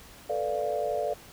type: chord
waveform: sine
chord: B half-diminished seventh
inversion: third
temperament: equal with one note detuned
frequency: 441.3 / 493.9 / 587.3 / 698.5 Hz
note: A4 / B4 / D5 / F5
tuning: +5 / 0 / 0 / 0 cents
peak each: -33 / -35 / -30 / -32 dBFS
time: 0.29-1.14 s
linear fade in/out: 10 ms
effects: pink hiss -50 dBFS RMS until 1.32 s

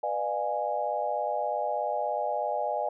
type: chord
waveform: sine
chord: B diminished seventh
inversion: none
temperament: equal with one note detuned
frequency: 493.9 / 601.8 / 698.5 / 830.6 Hz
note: B4 / D5 / F5 / Ab5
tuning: 0 / +42 / 0 / 0 cents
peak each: -36 / -31 / -33 / -31 dBFS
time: 0.03-2.89 s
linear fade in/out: 5 ms
effects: none

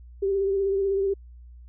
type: tone with vibrato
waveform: sine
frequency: 392 Hz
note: G4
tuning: in tune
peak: -21 dBFS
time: 0.22-1.14 s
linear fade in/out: 10 ms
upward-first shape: sine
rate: 16 Hz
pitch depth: 33 cents each way
effects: added 60 Hz sine -43 dBFS peak until 1.68 s

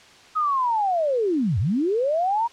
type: linear two-way sweep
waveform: sine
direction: down then up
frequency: 1278 to 82.41 to 960 Hz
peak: -19 dBFS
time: 0.35-2.48 s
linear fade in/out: 20 ms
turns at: 1.59 s
effects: white hiss -49 dBFS RMS until 2.52 s + low-pass 5000 Hz 12 dB/octave

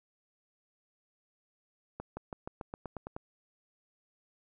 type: accelerating click train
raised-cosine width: 1 ms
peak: -25 dBFS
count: 10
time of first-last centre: 2-3.165 s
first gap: 170 ms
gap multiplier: 0.93
effects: none

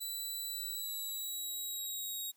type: tone with pitch glide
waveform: 10% pulse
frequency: 3972 to 3784 Hz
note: B7 to A#7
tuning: +9 to +25 cents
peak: -31 dBFS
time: 0-2.32 s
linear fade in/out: 20 ms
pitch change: -84 cents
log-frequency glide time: 0.48-2.21 s
effects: white hiss -72 dBFS RMS until 2.36 s + high-pass 100 Hz 12 dB/octave

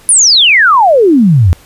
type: exponential sweep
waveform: sine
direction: down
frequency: 10210 to 78.6 Hz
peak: -3 dBFS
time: 0.09-1.53 s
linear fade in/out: 0 ms
effects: pink hiss -41 dBFS RMS until 1.65 s + resampled to 32000 Hz

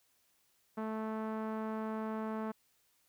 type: tone with low-pass filter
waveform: sawtooth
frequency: 218.9 Hz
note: A3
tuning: 9 cents flat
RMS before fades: -38 dBFS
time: 0.77-2.52 s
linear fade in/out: 10 ms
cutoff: 1200 Hz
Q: 1.5
effects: white hiss -73 dBFS RMS until 3.08 s

